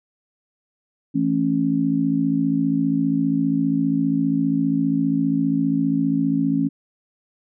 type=chord; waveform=sine; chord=A major; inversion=second; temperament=just; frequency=165 / 220 / 275 Hz; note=E3 / A3 / C#4; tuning=+2 / 0 / -14 cents; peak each=-24 / -24 / -19 dBFS; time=1.14-6.69 s; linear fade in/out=20 ms; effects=none